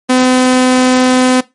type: tone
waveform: sawtooth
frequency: 254.7 Hz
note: C4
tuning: 46 cents flat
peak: -3 dBFS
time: 0.09-1.41 s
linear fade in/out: 10 ms
effects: noise-tail reverb RT60 0.2 s tail -18 dB re dry + MP3 48 kbps